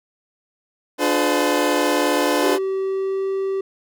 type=chord; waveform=25% pulse; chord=D diminished seventh; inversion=none; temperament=just; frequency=293.7 / 352.4 / 422.9 / 507.5 Hz; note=D4 / F4 / Ab4 / Cb5; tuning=0 / +16 / +31 / +47 cents; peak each=-17 / -20 / -22 / -18 dBFS; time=0.98-2.59 s; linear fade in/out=50 ms
type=tone with pitch glide; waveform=triangle; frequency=384.3 to 387.2 Hz; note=G4 to G4; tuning=-34 to -21 cents; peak=-18 dBFS; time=2.43-3.61 s; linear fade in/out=5 ms; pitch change=+13 cents; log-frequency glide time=2.78-3.29 s
effects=none